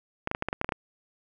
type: clicks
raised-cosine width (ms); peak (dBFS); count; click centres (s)
0.5; -13; 10; 0.274 / 0.314 / 0.349 / 0.424 / 0.486 / 0.529 / 0.614 / 0.645 / 0.691 / 0.722
effects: none